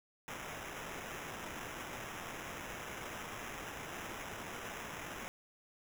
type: noise with sample-and-hold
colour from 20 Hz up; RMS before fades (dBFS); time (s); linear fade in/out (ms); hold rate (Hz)
white; -45; 0.28-5.28; 0; 4410
effects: none